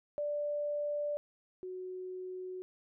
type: tone pair in turn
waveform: sine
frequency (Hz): 587.3 / 369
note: D5 / F#4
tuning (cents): 0 / -5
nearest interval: minor sixth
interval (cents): 805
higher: first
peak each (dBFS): -32 / -39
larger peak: first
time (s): 0.18-1.17 / 1.63-2.62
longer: neither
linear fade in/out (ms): 0
effects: none